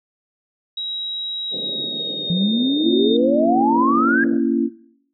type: tone with pitch glide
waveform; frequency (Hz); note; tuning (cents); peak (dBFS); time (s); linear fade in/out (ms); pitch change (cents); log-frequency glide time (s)
sine; 3842 to 3658; B7 to A#7; -48 to -33; -23; 0.77-3.17; 5; -85; 1.45-2.51
type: band-pass noise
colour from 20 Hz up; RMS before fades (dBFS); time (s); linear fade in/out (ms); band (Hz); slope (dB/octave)
white; -34; 1.5-4.41; 50; 150 to 560; 48
type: exponential sweep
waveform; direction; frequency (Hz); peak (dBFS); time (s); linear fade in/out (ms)
sine; up; 170 to 1661.2; -16; 2.3-4.24; 2
type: chord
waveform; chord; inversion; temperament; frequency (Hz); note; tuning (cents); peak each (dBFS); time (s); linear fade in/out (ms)
sine; A# diminished; none; equal with one note detuned; 233.1 / 277.2 / 335.4; A#3 / C#4 / E4; 0 / 0 / +30; -20; 2.82-4.7; 50
effects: noise-tail reverb RT60 0.7 s tail -18 dB re dry